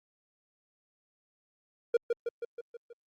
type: tone with echo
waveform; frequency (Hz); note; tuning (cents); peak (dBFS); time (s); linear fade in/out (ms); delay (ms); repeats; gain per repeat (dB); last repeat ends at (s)
triangle; 471; A#4; +18; -19; 1.94-1.97; 5; 160; 6; -4; 2.93
effects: Opus 48 kbps